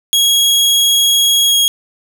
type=tone with pitch glide; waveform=sawtooth; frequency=3309 to 3286 Hz; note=G#7 to G#7; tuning=-7 to -19 cents; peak=-6 dBFS; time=0.13-1.68 s; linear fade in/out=0 ms; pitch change=-12 cents; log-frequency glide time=1.46-1.55 s; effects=none